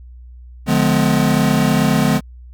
square chord, D diminished seventh, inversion none, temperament just, 146.83 / 176.2 / 211.4 / 253.7 Hz, D3 / F3 / Ab3 / Cb4, 0 / +16 / +31 / +47 cents, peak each -19 / -20 / -18 / -19 dBFS, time 0.66-2.21 s, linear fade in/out 50 ms, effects added 61 Hz sine -35 dBFS peak until 2.53 s

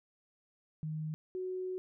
sine tone pair in turn, 155.56 / 370 Hz, D#3 / F#4, 0 / 0 cents, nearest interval octave + minor third, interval 1500 cents, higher second, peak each -35 / -35 dBFS, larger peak neither, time 0.83-1.14 / 1.35-1.78 s, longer second, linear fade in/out 0 ms, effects none

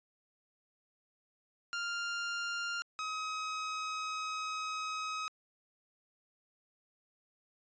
sawtooth tone pair in turn, 1396.9 / 1268.6 Hz, F6 / D#6, 0 / +33 cents, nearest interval major second, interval 167 cents, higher first, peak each -31 / -32 dBFS, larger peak first, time 1.73-2.82 / 2.99-5.28 s, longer second, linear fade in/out 0 ms, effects resampled to 16000 Hz

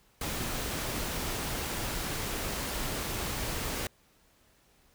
pink noise, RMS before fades -34 dBFS, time 0.21-3.87 s, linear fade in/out 2 ms, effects pink hiss -65 dBFS RMS until 4.94 s

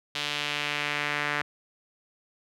sawtooth tone with band-pass filter sweep, 146.83 Hz, D3, in tune, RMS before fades -30 dBFS, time 0.15-1.42 s, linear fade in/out 5 ms, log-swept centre 3400 to 1800 Hz, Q 1.9, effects none

